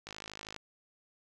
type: click train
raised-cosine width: 0.2 ms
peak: -25 dBFS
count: 27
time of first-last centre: 0.07-0.563 s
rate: 52.7 Hz
effects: none